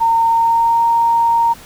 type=tone with pitch glide; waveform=sine; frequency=915 to 927.8 Hz; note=A#5 to A#5; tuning=-32 to -8 cents; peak=-10 dBFS; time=0-1.54 s; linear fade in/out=20 ms; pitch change=+24 cents; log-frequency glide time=0.26-0.83 s; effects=pink hiss -39 dBFS RMS until 1.65 s

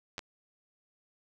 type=clicks; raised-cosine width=0.2 ms; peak=-19 / -24 dBFS; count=2; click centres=0.181 / 0.192 s; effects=none

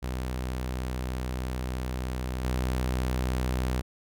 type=tone with level steps; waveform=sawtooth; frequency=63.2 Hz; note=B1; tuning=41 cents sharp; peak=-26 / -22 dBFS; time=0.02-3.82 s; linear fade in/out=20 ms; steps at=2.44 s; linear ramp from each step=5 ms; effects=none

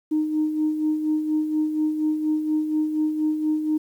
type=tone with tremolo; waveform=sine; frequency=308.2 Hz; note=D#4; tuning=16 cents flat; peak=-17 dBFS; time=0.11-3.78 s; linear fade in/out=10 ms; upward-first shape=sine; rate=4.2 Hz; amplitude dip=55%; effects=tanh soft clip ceiling -14 dBFS + 9-bit

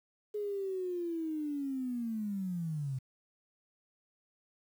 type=linear sweep; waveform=sine; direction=down; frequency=421.9 to 127.3 Hz; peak=-33 dBFS; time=0.34-2.99 s; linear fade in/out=10 ms; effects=10-bit

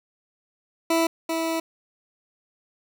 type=tone pair in turn; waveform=20% pulse; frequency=329.6 / 326.9 Hz; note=E4 / E4; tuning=0 / -14 cents; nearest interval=unison; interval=14 cents; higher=first; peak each=-14 / -19 dBFS; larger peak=first; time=0.9-1.07 / 1.29-1.6 s; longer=second; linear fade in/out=5 ms; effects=none

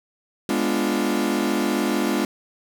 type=chord; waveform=40% pulse; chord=G# diminished seventh; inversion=none; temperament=equal; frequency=207.7 / 246.9 / 293.7 / 349.2 Hz; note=G#3 / B3 / D4 / F4; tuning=0 / 0 / 0 / 0 cents; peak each=-25 dBFS; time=0.49-2.25 s; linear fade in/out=2 ms; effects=none

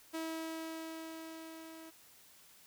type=tone with level ramp; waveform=sawtooth; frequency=323.2 Hz; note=E4; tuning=34 cents flat; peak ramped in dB=-33 to -46 dBFS; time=0.13-1.91 s; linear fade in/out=20 ms; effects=white hiss -61 dBFS RMS until 2.66 s

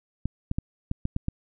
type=clicks; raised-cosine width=5 ms; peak=-14 dBFS; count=7; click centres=0.256 / 0.514 / 0.585 / 0.914 / 1.054 / 1.164 / 1.284 s; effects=none

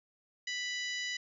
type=harmonic tone; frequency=987.8 Hz; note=B5; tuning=in tune; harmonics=2 / 3 / 4 / 5 / 6 / 7; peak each=-37 / -41 / -43 / -45 / -47 / -48 dBFS; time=0.47-1.17 s; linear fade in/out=5 ms; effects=none

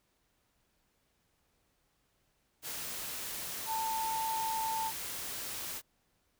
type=tone in noise; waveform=sine; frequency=892 Hz; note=A5; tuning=23 cents sharp; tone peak=-32 dBFS; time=3.66-4.92 s; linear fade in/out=50 ms; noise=white; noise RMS=-40 dBFS; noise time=2.62-5.82 s; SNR=+5 dB; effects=pink hiss -75 dBFS RMS until 6.39 s

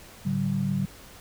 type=tone cluster; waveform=sine; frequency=108.7 / 145 / 192.2 Hz; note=A2 / D3 / G3; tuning=-21 / -22 / -34 cents; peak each=-33 / -28 / -26 dBFS; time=0.25-0.86 s; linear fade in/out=10 ms; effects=pink hiss -48 dBFS RMS until 1.2 s

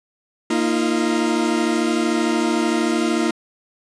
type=chord; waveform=40% pulse; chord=Bb suspended fourth; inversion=none; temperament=equal with one note detuned; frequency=233.1 / 311.1 / 344.4 Hz; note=Bb3 / Eb4 / F4; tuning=0 / 0 / -24 cents; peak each=-21 dBFS; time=0.5-3.31 s; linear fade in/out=5 ms; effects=resampled to 22050 Hz

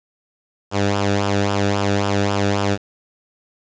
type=tone with flanger; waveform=sawtooth; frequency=100 Hz; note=G2; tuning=35 cents sharp; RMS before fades=-19 dBFS; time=0.71-2.78 s; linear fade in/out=50 ms; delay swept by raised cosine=0.47 to 0.99 ms; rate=3.7 Hz; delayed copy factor=-0.65; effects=resampled to 16000 Hz + 7-bit

